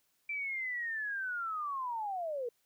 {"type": "linear sweep", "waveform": "sine", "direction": "down", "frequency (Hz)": [2349, 459.8], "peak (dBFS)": -34, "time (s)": [0.29, 2.49], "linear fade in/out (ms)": 5, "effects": ["white hiss -75 dBFS RMS until 2.65 s"]}